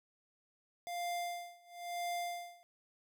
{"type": "tone with tremolo", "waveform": "square", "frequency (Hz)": 698.5, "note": "F5", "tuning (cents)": 0, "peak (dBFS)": -36, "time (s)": [0.87, 2.63], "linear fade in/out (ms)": 0, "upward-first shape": "sine", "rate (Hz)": 1, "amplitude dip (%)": 95, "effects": []}